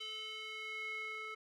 square tone with band-pass filter sweep, 434.9 Hz, A4, 20 cents flat, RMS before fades -44 dBFS, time 0-1.35 s, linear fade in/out 10 ms, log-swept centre 3200 to 1800 Hz, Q 4.8, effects none

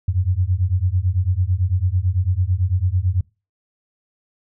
sine beating tone pair, 87.31 / 96.31 Hz, F2 / G2, 0 / -30 cents, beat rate 9 Hz, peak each -19 dBFS, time 0.08-3.21 s, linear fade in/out 5 ms, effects noise-tail reverb RT60 0.3 s tail -25 dB re dry

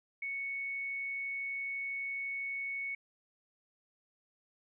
sine tone, 2217 Hz, C#7, in tune, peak -35 dBFS, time 0.22-2.95 s, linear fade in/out 5 ms, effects none

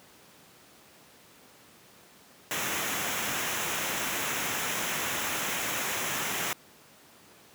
pink noise with comb filter, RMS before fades -31 dBFS, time 2.51-6.53 s, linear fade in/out 0 ms, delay 0.22 ms, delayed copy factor -0.55, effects pink hiss -55 dBFS RMS until 7.54 s + high-pass 150 Hz 12 dB/octave

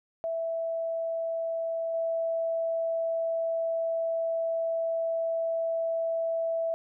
sine tone with level steps, 659.3 Hz, E5, in tune, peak -28 / -26 dBFS, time 0.24-6.74 s, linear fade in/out 0 ms, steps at 1.94 s, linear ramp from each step 2 ms, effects none

